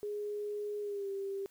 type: tone with pitch glide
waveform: sine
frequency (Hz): 415.3 to 393.4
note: G#4 to G4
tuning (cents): 0 to +6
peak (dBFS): -35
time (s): 0.03-1.46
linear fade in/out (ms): 0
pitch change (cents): -94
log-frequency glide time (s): 0.81-1.09
effects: white hiss -66 dBFS RMS until 1.5 s